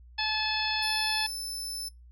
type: harmonic tone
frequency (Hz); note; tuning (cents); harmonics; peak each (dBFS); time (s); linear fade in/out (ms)
864; A5; -32; 1 / 2 / 3 / 4 / 5 / 6; -34 / -34 / -34 / -34 / -34 / -34; 0.18-1.27; 10
type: tone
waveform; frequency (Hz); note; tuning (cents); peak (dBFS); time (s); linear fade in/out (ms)
25% pulse; 5274; E8; 0; -29; 0.82-1.89; 10
effects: noise-tail reverb RT60 0.2 s tail -22 dB re dry + added 60 Hz sine -49 dBFS peak until 2.11 s